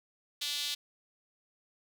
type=tone with high-pass filter; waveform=sawtooth; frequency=291 Hz; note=D4; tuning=16 cents flat; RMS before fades=-35 dBFS; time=0.41-0.75 s; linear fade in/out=10 ms; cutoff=3600 Hz; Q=3.1; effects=none